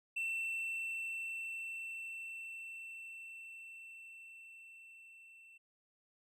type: tone with level ramp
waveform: triangle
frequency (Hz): 2687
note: E7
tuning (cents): +33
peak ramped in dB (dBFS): -33 to -55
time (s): 0.16-5.58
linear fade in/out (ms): 10
effects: none